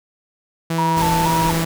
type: tone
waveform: sawtooth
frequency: 164.81 Hz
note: E3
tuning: in tune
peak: -15 dBFS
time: 0.7-1.65 s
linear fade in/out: 5 ms
type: tone with vibrato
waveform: sine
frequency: 921 Hz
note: A#5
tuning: 21 cents flat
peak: -17 dBFS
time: 0.78-1.51 s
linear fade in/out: 5 ms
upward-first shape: square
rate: 2.1 Hz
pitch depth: 67 cents each way
type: noise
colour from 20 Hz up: pink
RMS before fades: -25 dBFS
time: 0.96-1.65 s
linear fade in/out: 20 ms
effects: none